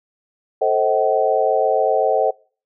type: chord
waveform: sine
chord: A diminished seventh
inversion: none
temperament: just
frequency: 440 / 528 / 633.6 / 760.3 Hz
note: A4 / C5 / Eb5 / Gb5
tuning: 0 / +16 / +31 / +47 cents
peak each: -20 dBFS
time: 0.61-2.31 s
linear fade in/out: 10 ms
effects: noise-tail reverb RT60 0.4 s tail -24 dB re dry